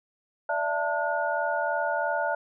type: tone cluster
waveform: sine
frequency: 587 / 670 / 891 / 1445 Hz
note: D5 / E5 / A5 / F#6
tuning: -1 / +28 / +22 / -41 cents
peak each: -30 dBFS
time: 0.49-2.35 s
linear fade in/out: 5 ms
effects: none